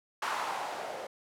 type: noise with low-pass filter sweep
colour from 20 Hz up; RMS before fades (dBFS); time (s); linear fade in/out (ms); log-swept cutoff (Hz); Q
violet; -36; 0.22-1.07; 5; 1100 to 560; 2.4
effects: none